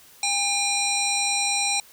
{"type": "harmonic tone with a mistuned harmonic", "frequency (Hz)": 805, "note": "G5", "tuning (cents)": 46, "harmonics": [1, 3, 5, 7, 9, 10], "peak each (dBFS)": [-29, -27, -27, -29, -32, -28], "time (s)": [0.23, 1.8], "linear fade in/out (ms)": 2, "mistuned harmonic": 10, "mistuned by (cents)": 51, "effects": ["white hiss -51 dBFS RMS until 1.92 s"]}